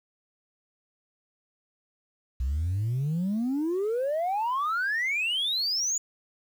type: exponential sweep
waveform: sine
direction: up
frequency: 60.9 to 7000 Hz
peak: -23 dBFS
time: 2.4-5.98 s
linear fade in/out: 5 ms
effects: tanh soft clip ceiling -23 dBFS + 9-bit